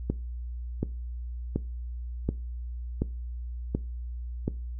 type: click train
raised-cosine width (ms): 3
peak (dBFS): -13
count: 7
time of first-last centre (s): 0.1-4.48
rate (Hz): 1.37
effects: noise-tail reverb RT60 0.3 s tail -20 dB re dry + added 60 Hz sine -33 dBFS peak until 4.79 s